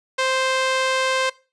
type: tone with band-pass filter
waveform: sawtooth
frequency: 523 Hz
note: C5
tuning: 1 cent flat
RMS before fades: -21 dBFS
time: 0.18-1.3 s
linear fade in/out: 10 ms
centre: 2400 Hz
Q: 0.51
effects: noise-tail reverb RT60 0.3 s tail -19 dB re dry + resampled to 24000 Hz